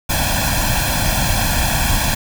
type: noise with comb filter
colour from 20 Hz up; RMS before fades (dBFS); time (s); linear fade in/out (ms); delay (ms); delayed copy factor
pink; -17; 0.09-2.15; 10; 1.2; +1
effects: none